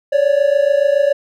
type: tone pair together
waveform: triangle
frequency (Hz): 554.4 / 581.5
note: C#5 / D5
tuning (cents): 0 / -17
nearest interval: minor second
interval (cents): 83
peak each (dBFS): -12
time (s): 0.12-1.13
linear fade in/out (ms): 10
effects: none